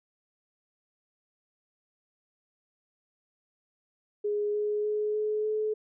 sine tone with pitch steps, 415.3 / 418.9 / 422.6 / 426.2 / 429.9 Hz, G#4 / G#4 / G#4 / G#4 / A4, 0 / +15 / +30 / +45 / -40 cents, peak -26 dBFS, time 4.24-5.74 s, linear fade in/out 10 ms, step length 300 ms, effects none

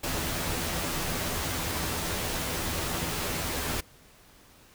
pink noise with comb filter, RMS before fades -31 dBFS, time 0.03-3.81 s, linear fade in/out 10 ms, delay 12 ms, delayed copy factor +0.55, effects pink hiss -56 dBFS RMS until 4.74 s

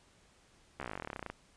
slowing click train, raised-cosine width 0.5 ms, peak -24 dBFS, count 22, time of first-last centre 0.8-1.3 s, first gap 14 ms, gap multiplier 1.05, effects pink hiss -65 dBFS RMS until 1.56 s + resampled to 22050 Hz

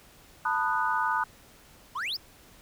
sine chord, B dominant seventh, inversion third, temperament just, 889 / 987.8 / 1234.7 / 1481.6 Hz, A5 / B5 / D#6 / F#6, +18 / 0 / -14 / +2 cents, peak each -30 dBFS, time 0.45-1.24 s, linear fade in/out 5 ms
triangle exponential sweep, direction up, 932.3 to 5520 Hz, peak -28 dBFS, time 1.95-2.17 s, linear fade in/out 10 ms
effects pink hiss -55 dBFS RMS until 2.61 s

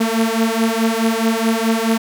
sawtooth beating tone pair, 223.2 / 227.9 Hz, A3 / A#3, +25 / -39 cents, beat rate 4.7 Hz, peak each -14 dBFS, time 0-1.98 s, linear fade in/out 10 ms, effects none

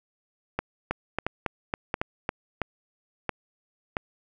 two click trains, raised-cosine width 0.5 ms, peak -11 / -11 dBFS, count 6 / 6, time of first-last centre 0.59-3.968 / 0.91-2.291 s, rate 1.48 / 3.62 Hz, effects none

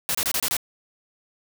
white noise bursts, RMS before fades -24 dBFS, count 6, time 0.09-0.567 s, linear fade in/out 0 ms, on 57 ms, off 27 ms, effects none

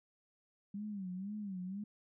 sine tone with vibrato, 196 Hz, G3, in tune, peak -39 dBFS, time 0.74-1.84 s, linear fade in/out 5 ms, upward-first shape sine, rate 2 Hz, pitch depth 140 cents each way, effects none

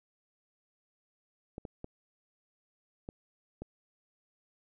clicks, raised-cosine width 2 ms, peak -27 dBFS, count 5, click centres 1.581 / 1.652 / 1.844 / 3.089 / 3.62 s, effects none

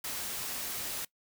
white noise, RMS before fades -37 dBFS, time 0.04-1.05 s, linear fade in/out 5 ms, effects noise-tail reverb RT60 0.1 s tail -21 dB re dry

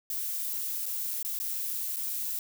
violet noise with dropouts, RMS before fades -33 dBFS, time 0.1-2.39 s, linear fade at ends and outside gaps 1 ms, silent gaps 0.857-0.863 / 1.228-1.248 / 1.389-1.4 / 1.961-1.967 s, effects none

